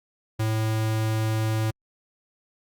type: tone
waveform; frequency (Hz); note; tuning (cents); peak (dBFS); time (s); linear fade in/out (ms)
square; 110; A2; 0; -23; 0.39-1.71; 10
effects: Opus 48 kbps